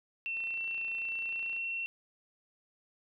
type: tone with pitch glide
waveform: sine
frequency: 2699 to 2716 Hz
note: E7 to F7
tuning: +40 to -49 cents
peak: -33 dBFS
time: 0.26-1.86 s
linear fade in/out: 0 ms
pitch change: +11 cents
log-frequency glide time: 1.17-1.55 s
type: click train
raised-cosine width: 0.3 ms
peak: -37 dBFS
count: 36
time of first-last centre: 0.37-1.565 s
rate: 29.3 Hz
effects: none